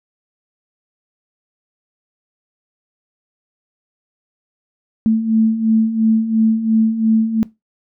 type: beating tone pair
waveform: sine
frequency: 219.7 / 222.6 Hz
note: A3 / A3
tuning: -2 / +20 cents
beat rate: 2.9 Hz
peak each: -19 / -13 dBFS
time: 5.06-7.43 s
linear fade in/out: 0 ms
effects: noise-tail reverb RT60 0.2 s tail -20 dB re dry